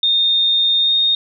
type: tone with pitch glide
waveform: sine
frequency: 3659 to 3693 Hz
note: A#7 to A#7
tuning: -33 to -17 cents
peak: -12 dBFS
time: 0.03-1.15 s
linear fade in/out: 2 ms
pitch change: +16 cents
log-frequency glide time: 0.79-0.93 s
effects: none